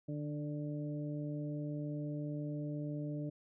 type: harmonic tone with a mistuned harmonic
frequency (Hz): 147.6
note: D3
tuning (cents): +9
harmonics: 1 / 2 / 3 / 4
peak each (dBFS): -39 / -41 / -52 / -48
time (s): 0.08-3.3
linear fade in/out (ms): 10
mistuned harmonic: 1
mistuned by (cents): +21
effects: none